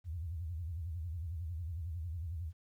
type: tone with vibrato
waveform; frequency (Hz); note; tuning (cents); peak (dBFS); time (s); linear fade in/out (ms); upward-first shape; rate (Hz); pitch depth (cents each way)
sine; 83.2; E2; +17; -37; 0.04-2.53; 50; sine; 11; 170
effects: 12-bit